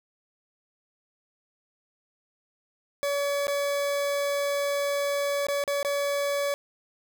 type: tone with dropouts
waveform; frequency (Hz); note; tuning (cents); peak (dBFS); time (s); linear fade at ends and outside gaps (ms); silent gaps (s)
40% pulse; 568; C#5; +42; -24; 3.03-6.54; 0; 3.47-3.481 / 5.468-5.485 / 5.639-5.677 / 5.829-5.848
effects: none